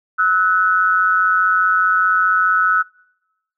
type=tone pair together; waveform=sine; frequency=1298.2 / 1483 Hz; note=E6 / F#6; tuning=-27 / +4 cents; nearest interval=major second; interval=231 cents; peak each=-15 dBFS; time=0.18-2.83 s; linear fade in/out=20 ms; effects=noise-tail reverb RT60 1.0 s tail -26 dB re dry